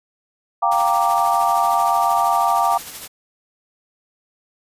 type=chord; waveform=sine; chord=G minor seventh; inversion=third; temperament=equal; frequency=698.5 / 784 / 932.3 / 1174.7 Hz; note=F5 / G5 / Bb5 / D6; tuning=0 / 0 / 0 / 0 cents; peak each=-20 dBFS; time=0.62-2.78 s; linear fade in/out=10 ms
type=noise with tremolo; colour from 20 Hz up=white; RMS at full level=-32 dBFS; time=0.71-3.08 s; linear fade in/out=10 ms; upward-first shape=sine; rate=13 Hz; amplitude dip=45%
effects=resampled to 32000 Hz